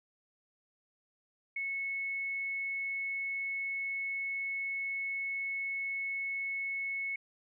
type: tone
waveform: sine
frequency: 2199 Hz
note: C#7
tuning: 14 cents flat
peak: -33 dBFS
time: 1.56-7.16 s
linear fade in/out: 5 ms
effects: none